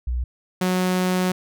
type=tone pair in turn; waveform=sine / sawtooth; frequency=61.2 / 183.39 Hz; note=B1 / F#3; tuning=-15 / -15 cents; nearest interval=octave + perfect fifth; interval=1900 cents; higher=second; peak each=-21 / -15 dBFS; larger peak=second; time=0.07-0.24 / 0.61-1.32 s; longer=second; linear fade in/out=5 ms; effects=none